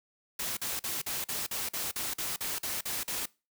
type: noise bursts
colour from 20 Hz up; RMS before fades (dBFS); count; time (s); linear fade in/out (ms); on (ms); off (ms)
white; -34; 13; 0.39-3.258; 5; 180; 44
effects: noise-tail reverb RT60 0.3 s tail -23 dB re dry